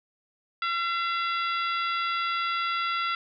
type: harmonic tone with a mistuned harmonic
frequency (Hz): 680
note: F5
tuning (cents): -46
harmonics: 2 / 3 / 4 / 5 / 6 / 7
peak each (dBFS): -27 / -34 / -36 / -36 / -42 / -41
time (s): 0.62-3.15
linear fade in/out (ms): 2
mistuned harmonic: 6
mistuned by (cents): -67
effects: none